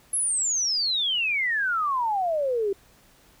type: exponential sweep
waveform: sine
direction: down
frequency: 11175 to 383.1 Hz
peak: -22 dBFS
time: 0.13-2.73 s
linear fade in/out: 5 ms
effects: pink hiss -57 dBFS RMS until 3.4 s